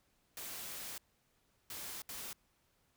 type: noise bursts at uneven times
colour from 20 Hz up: white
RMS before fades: -45 dBFS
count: 3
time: 0.37-0.98 / 1.7-2.02 / 2.09-2.33 s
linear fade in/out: 2 ms
effects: pink hiss -75 dBFS RMS until 2.96 s